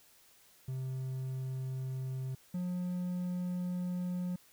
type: tone pair in turn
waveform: triangle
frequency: 130.81 / 179.37 Hz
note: C3 / F3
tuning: 0 / +47 cents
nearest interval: perfect fourth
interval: 547 cents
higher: second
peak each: -33 / -31 dBFS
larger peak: second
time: 0.68-2.35 / 2.54-4.36 s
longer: second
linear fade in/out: 5 ms
effects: white hiss -63 dBFS RMS until 4.52 s